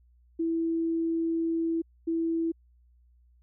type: tone bursts at uneven times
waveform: sine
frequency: 329.6 Hz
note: E4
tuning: in tune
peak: -25 dBFS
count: 2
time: 0.39-1.82 / 2.07-2.52 s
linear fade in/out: 10 ms
effects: added 60 Hz sine -58 dBFS peak until 3.42 s